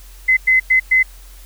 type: tone bursts at uneven times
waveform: sine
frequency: 2043 Hz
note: C7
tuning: 42 cents flat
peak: -9 dBFS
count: 4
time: 0.28-0.37 / 0.47-0.6 / 0.7-0.8 / 0.91-1.03 s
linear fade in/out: 10 ms
effects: added 44 Hz sine -37 dBFS peak until 1.45 s + white hiss -46 dBFS RMS until 1.45 s